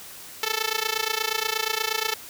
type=tone with amplitude modulation; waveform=5% pulse; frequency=440 Hz; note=A4; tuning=in tune; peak=-9 dBFS; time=0.43-2.14 s; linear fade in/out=2 ms; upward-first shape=sine; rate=28.4 Hz; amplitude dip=90%; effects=white hiss -42 dBFS RMS until 2.29 s